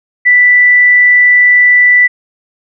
sine tone, 1975.5 Hz, B6, in tune, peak -3 dBFS, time 0.25-2.08 s, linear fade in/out 20 ms, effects none

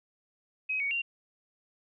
sine tone with pitch steps, 2535 / 2238 / 2768 Hz, D#7 / C#7 / F7, +32 / +16 / -16 cents, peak -28 dBFS, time 0.69-1.02 s, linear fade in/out 10 ms, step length 110 ms, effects none

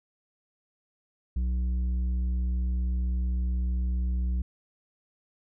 triangle tone with tanh clipping, 61.74 Hz, B1, in tune, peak -26 dBFS, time 1.36-4.42 s, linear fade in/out 5 ms, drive 11 dB, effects none

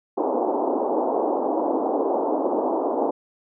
pink band-pass noise, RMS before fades -23 dBFS, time 0.17-3.11 s, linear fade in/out 10 ms, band 270 to 940 Hz, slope 48 dB/octave, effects none

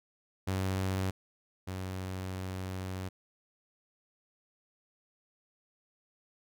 sawtooth tone pair in turn, 94.9 / 93.59 Hz, F#2 / F#2, +44 / +20 cents, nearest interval unison, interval 24 cents, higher first, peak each -26 / -32 dBFS, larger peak first, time 0.47-1.11 / 1.67-3.09 s, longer second, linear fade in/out 10 ms, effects none

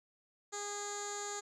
15% pulse tone with low-pass filter, 410 Hz, G#4, 22 cents flat, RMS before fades -41 dBFS, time 0.52-1.41 s, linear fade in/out 20 ms, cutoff 7100 Hz, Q 6.6, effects none

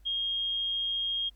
sine tone, 3243 Hz, G#7, 42 cents flat, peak -28 dBFS, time 0.05-1.3 s, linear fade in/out 20 ms, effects added 50 Hz sine -54 dBFS peak until 1.35 s + pink hiss -70 dBFS RMS until 1.35 s

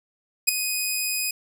10% pulse tone with ADSR envelope, 2499 Hz, D#7, 7 cents sharp, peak -3 dBFS, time 0.47-1.31 s, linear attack 18 ms, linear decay 6 ms, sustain -12 dB, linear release 4 ms, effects none

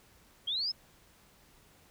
sine linear sweep, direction up, 3152 to 5280 Hz, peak -30 dBFS, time 0.47-0.72 s, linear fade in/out 10 ms, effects pink hiss -62 dBFS RMS until 1.9 s

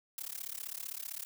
blue noise with amplitude modulation, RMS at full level -38 dBFS, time 0.18-1.25 s, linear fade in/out 0 ms, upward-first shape sine, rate 35.5 Hz, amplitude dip 100%, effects none

